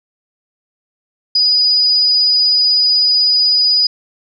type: tone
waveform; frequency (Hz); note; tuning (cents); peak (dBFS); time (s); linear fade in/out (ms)
sine; 4942; D#8; -13; -9; 1.35-3.87; 5
effects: none